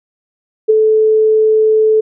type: tone with ADSR envelope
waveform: sine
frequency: 435.4 Hz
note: A4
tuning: 18 cents flat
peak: -3 dBFS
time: 0.68-2.01 s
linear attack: 21 ms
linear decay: 12 ms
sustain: -4 dB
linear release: 12 ms
effects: none